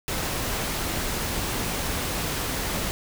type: noise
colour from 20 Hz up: pink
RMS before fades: -28 dBFS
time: 0.08-2.91 s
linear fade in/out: 0 ms
effects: none